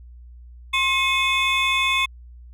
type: tone cluster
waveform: triangle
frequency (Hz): 1066 / 2166 / 2548 / 3489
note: C6 / C#7 / D#7 / A7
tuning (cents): +32 / -41 / +41 / -15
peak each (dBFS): -22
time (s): 0.73-2.06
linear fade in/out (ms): 10
effects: added 60 Hz sine -40 dBFS peak until 2.53 s